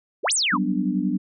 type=exponential two-way sweep; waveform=sine; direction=up then down; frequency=293.7 to 9956 to 877 Hz; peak=-19 dBFS; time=0.23-0.58 s; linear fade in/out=20 ms; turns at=0.33 s
type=chord; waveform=sine; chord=G major seventh; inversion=third; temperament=equal; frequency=185 / 196 / 246.9 / 293.7 Hz; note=F#3 / G3 / B3 / D4; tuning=0 / 0 / 0 / 0 cents; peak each=-26 dBFS; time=0.52-1.18 s; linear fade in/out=20 ms
effects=none